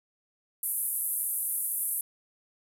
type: band-pass noise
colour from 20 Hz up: pink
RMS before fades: -31 dBFS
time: 0.63-2.01 s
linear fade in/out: 2 ms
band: 10000 to 13000 Hz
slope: 48 dB/octave
effects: none